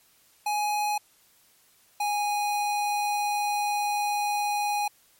square tone pair in turn, 835 / 826.4 Hz, G#5 / G#5, +9 / -9 cents, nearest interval unison, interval 18 cents, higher first, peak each -25 dBFS, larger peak neither, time 0.46-0.98 / 2-4.88 s, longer second, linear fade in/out 5 ms, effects white hiss -61 dBFS RMS until 5.19 s + MP3 64 kbps

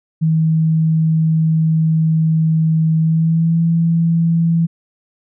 sine tone with pitch glide, 159.9 to 166.31 Hz, D#3 to E3, +48 to +16 cents, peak -11 dBFS, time 0.21-4.67 s, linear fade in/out 20 ms, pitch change +68 cents, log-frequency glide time 2.99-3.62 s, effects none

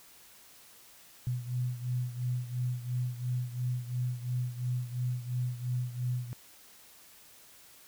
sine beating tone pair, 123.4 / 126.3 Hz, B2 / B2, -1 / +39 cents, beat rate 2.9 Hz, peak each -32 / -36 dBFS, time 1.27-6.33 s, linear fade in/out 0 ms, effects white hiss -56 dBFS RMS until 7.87 s

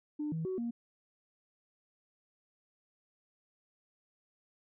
sine tone with pitch steps, 299 / 161.4 / 374.2 / 235.3 Hz, D4 / E3 / F#4 / A#3, +31 / -36 / +20 / +16 cents, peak -32 dBFS, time 0.19-0.71 s, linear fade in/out 10 ms, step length 130 ms, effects tanh soft clip ceiling -29 dBFS

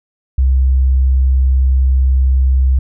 sine tone, 65.41 Hz, C2, in tune, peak -8 dBFS, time 0.38-2.79 s, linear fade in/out 5 ms, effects none

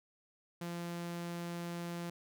sawtooth tone, 172 Hz, F3, 26 cents flat, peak -35 dBFS, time 0.61-2.1 s, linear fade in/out 5 ms, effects none

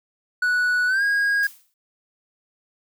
triangle tone with pitch glide, 1475 to 1636.6 Hz, F#6 to G#6, -6 to -26 cents, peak -16 dBFS, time 0.42-1.47 s, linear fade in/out 5 ms, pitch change +180 cents, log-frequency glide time 0.87-1.03 s
blue noise with exponential decay, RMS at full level -34 dBFS, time 1.43-1.74 s, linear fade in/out 2 ms, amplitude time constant 66 ms
effects none

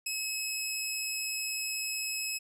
15% pulse tone with ADSR envelope, 2573 Hz, E7, 43 cents flat, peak -23 dBFS, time 0.06-2.39 s, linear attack 7 ms, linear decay 8 ms, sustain -2 dB, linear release 22 ms, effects none

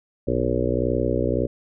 harmonic tone, 61.74 Hz, B1, in tune, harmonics 1 / 2 / 4 / 5 / 6 / 7 / 8 / 9, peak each -28 / -28 / -28 / -28 / -28 / -28 / -28 / -28 dBFS, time 0.27-1.47 s, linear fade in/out 10 ms, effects none

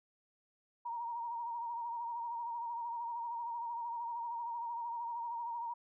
sine tone with vibrato, 939 Hz, A#5, 12 cents sharp, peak -37 dBFS, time 0.85-5.74 s, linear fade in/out 10 ms, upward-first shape triangle, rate 13 Hz, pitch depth 52 cents each way, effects none

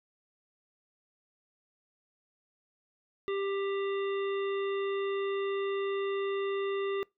harmonic tone with a mistuned harmonic, 394.7 Hz, G4, 12 cents sharp, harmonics 1 / 3 / 5 / 7 / 9, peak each -30 / -40 / -44 / -47 / -49 dBFS, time 3.28-7.03 s, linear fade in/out 0 ms, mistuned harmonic 9, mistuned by +19 cents, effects noise-tail reverb RT60 0.2 s tail -24 dB re dry

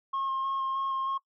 sine tone with vibrato, 1075 Hz, C6, 47 cents sharp, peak -26 dBFS, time 0.13-1.18 s, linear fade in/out 10 ms, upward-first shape square, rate 3.2 Hz, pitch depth 11 cents each way, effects noise-tail reverb RT60 0.1 s tail -20 dB re dry + tanh soft clip ceiling -26 dBFS

